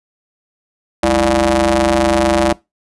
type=ring-modulated tone; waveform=sawtooth; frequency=128.8 Hz; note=C3; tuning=27 cents flat; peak=-4 dBFS; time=1.03-2.53 s; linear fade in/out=5 ms; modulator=463 Hz; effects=noise-tail reverb RT60 0.2 s tail -21 dB re dry + resampled to 24000 Hz